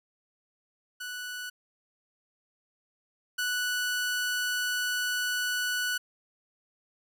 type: tone pair in turn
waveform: sawtooth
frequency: 1480 / 1480 Hz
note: F#6 / F#6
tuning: 0 / 0 cents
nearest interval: unison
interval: 0 cents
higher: neither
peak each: -32 / -24 dBFS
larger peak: second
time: 1-1.5 / 3.38-5.98 s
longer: second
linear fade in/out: 10 ms
effects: none